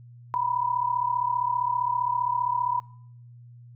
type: tone pair together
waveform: sine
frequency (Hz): 960 / 995.2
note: B5 / B5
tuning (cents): -49 / +13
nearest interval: minor second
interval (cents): 62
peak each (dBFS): -26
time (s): 0.34-2.8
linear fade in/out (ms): 0
effects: noise-tail reverb RT60 0.6 s tail -21 dB re dry + added 120 Hz sine -45 dBFS peak until 3.75 s